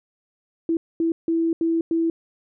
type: tone bursts at uneven times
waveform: sine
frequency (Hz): 330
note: E4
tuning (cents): +2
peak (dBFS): -18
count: 5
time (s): 0.69-0.77 / 1-1.12 / 1.28-1.53 / 1.61-1.81 / 1.91-2.1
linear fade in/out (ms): 2
effects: none